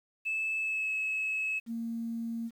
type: tone with pitch glide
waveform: sine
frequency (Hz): 2618 to 2583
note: E7 to E7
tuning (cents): -13 to -36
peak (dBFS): -28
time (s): 0.25-1.6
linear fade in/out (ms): 20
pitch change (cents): -23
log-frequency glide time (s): 0.57-0.9
type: tone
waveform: sine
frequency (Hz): 230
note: A#3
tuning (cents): -23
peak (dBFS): -32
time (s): 1.66-2.51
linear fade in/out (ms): 50
effects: tanh soft clip ceiling -26 dBFS + 10-bit